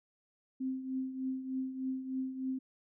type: tone with tremolo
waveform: sine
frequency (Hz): 261.6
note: C4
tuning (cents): 0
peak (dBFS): -31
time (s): 0.6-2.59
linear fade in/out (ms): 10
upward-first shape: triangle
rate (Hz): 3.3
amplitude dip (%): 70
effects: none